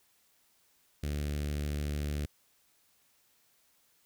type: tone with notch filter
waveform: sawtooth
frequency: 73.42 Hz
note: D2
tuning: in tune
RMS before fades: -34 dBFS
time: 1.03-2.26 s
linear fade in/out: 5 ms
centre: 950 Hz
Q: 0.71
effects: white hiss -69 dBFS RMS until 4.05 s